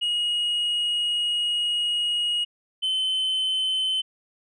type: tone pair in turn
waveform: sine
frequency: 2887 / 3059 Hz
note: F#7 / G7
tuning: -43 / -43 cents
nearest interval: minor second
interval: 100 cents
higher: second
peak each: -19 dBFS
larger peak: neither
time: 0.01-2.45 / 2.82-4.02 s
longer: first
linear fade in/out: 20 ms
effects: tanh soft clip ceiling -21 dBFS